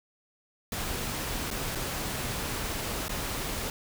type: noise with dropouts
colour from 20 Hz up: pink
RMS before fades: -33 dBFS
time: 0.72-3.7 s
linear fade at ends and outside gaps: 2 ms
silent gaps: 1.504-1.511 / 1.751-1.755 / 3.083-3.093 s
effects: none